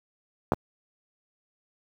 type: clicks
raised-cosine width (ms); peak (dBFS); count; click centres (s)
1; -7 / -10; 2; 0.521 / 0.535
effects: high-pass 80 Hz 12 dB/octave + 8-bit